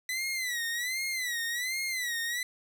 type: tone with vibrato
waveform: sawtooth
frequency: 1987 Hz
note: B6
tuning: 10 cents sharp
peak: -27 dBFS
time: 0.09-2.43 s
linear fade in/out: 2 ms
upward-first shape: sine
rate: 1.3 Hz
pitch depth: 130 cents each way
effects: none